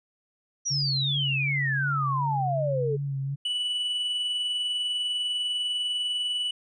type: exponential sweep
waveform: sine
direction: down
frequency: 5920 to 413.5 Hz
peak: -25 dBFS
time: 0.65-2.97 s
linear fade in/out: 20 ms
type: tone with vibrato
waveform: sine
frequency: 138.59 Hz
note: C#3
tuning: in tune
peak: -27 dBFS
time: 0.7-3.36 s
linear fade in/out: 20 ms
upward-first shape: sine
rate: 2.7 Hz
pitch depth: 37 cents each way
type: tone with tremolo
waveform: triangle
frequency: 2960 Hz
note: F#7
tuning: in tune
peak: -23 dBFS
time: 3.45-6.51 s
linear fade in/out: 5 ms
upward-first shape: sine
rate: 20 Hz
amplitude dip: 30%
effects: resampled to 22050 Hz